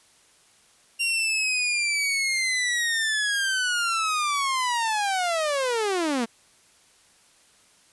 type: linear sweep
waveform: sawtooth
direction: down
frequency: 2777 to 220 Hz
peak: -19 dBFS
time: 0.99-6.26 s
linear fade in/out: 20 ms
effects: white hiss -58 dBFS RMS until 7.92 s + resampled to 24000 Hz